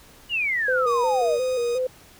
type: exponential sweep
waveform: sine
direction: down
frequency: 2960 to 554.4 Hz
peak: -21 dBFS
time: 0.29-1.39 s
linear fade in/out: 50 ms
type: tone with vibrato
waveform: sine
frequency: 493.9 Hz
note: B4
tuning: in tune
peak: -21 dBFS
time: 0.68-1.87 s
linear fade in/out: 5 ms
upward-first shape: square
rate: 2.8 Hz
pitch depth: 59 cents each way
type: tone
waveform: 10% pulse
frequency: 1244.5 Hz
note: D#6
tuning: in tune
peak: -28 dBFS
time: 0.86-1.79 s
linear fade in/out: 20 ms
effects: pink hiss -50 dBFS RMS until 2.19 s